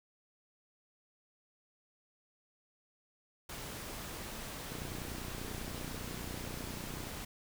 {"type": "noise", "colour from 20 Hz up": "pink", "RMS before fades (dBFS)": -44, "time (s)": [3.49, 7.25], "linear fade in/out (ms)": 5}
{"type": "click train", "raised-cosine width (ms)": 3, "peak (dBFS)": -31, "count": 72, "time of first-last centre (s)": [4.72, 7.071], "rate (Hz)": 30.2}
{"effects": []}